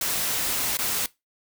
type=noise with dropouts; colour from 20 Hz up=white; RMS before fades=-26 dBFS; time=0.01-1.06 s; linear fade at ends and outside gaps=2 ms; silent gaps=0.771-0.788 s; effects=noise-tail reverb RT60 0.2 s tail -20 dB re dry